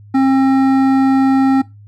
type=tone with hard clipping; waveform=triangle; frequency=267.5 Hz; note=C4; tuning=38 cents sharp; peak=-11 dBFS; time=0.14-1.62 s; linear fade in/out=10 ms; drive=15 dB; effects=noise-tail reverb RT60 0.2 s tail -19 dB re dry + added 103 Hz sine -37 dBFS peak until 1.87 s